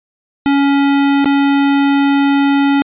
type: tone with dropouts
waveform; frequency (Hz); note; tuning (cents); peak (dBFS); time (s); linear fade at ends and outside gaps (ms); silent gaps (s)
square; 280; C#4; +18; -10; 0.46-2.82; 0; 1.245-1.257
effects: resampled to 8000 Hz